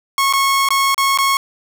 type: tone with dropouts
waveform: sawtooth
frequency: 1095 Hz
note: C#6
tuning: 22 cents flat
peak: -9 dBFS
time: 0.18-1.37 s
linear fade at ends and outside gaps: 1 ms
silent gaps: 0.327-0.335 / 0.688-0.705 / 0.945-0.979 / 1.175-1.186 s
effects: none